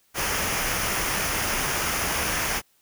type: noise with comb filter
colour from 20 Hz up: pink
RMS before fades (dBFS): -26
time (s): 0.14-2.62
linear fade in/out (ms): 50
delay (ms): 0.25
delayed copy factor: -0.55
effects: white hiss -64 dBFS RMS until 2.81 s